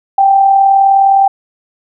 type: tone with amplitude modulation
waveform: sine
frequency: 784 Hz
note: G5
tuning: in tune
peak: -3 dBFS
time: 0.18-1.28 s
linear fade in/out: 5 ms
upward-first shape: sine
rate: 39.7 Hz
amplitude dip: 40%
effects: none